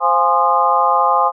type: harmonic tone with a mistuned harmonic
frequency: 174.61 Hz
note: F3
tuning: in tune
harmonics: 3 / 4 / 5 / 6 / 7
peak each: -21 / -20 / -16 / -16 / -17 dBFS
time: 0-1.32 s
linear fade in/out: 50 ms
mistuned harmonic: 5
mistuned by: -88 cents
effects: none